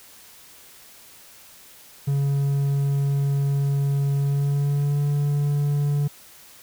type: tone with pitch glide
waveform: triangle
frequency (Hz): 140 to 144.44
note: C#3 to D3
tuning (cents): +18 to -28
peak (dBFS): -17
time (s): 2.07-6.08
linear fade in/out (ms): 10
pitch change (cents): +54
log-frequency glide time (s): 4.17-5.04
effects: white hiss -48 dBFS RMS until 6.62 s